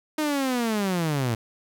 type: linear sweep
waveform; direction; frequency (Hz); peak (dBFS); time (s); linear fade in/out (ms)
sawtooth; down; 311.8 to 110; -19; 0.18-1.35; 5
effects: 10-bit